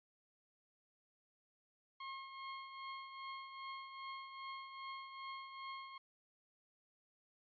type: tone with tremolo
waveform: sawtooth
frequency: 1076 Hz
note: C6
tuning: 48 cents sharp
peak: -40 dBFS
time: 2-5.98 s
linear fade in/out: 5 ms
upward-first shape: triangle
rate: 2.5 Hz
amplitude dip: 60%
effects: resampled to 11025 Hz